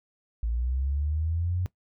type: linear sweep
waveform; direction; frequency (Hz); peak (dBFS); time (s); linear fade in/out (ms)
sine; up; 55 to 92.5; -25; 0.43-1.66; 0
effects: noise-tail reverb RT60 0.1 s tail -18 dB re dry